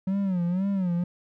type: tone with vibrato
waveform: triangle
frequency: 185.4 Hz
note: F#3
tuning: 4 cents sharp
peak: -21 dBFS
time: 0.07-1.04 s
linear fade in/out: 5 ms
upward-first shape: sine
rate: 2 Hz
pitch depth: 130 cents each way
effects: none